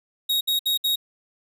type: tone bursts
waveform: 45% pulse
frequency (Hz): 3774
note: A#7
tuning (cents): +21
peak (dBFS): -20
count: 4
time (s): 0.29-0.959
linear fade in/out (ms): 10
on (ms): 120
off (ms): 63
effects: none